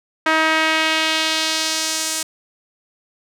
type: tone with band-pass filter sweep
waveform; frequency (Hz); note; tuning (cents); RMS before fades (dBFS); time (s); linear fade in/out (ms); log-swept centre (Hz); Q
sawtooth; 317.4; D#4; +35; -19; 0.26-2.23; 5; 1600 to 8000; 1.3
effects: none